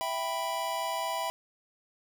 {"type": "chord", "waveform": "square", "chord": "E minor", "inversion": "none", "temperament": "equal", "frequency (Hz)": [659.3, 784, 987.8], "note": ["E5", "G5", "B5"], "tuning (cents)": [0, 0, 0], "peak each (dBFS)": [-36, -37, -34], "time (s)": [0.01, 1.3], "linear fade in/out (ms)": 0, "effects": []}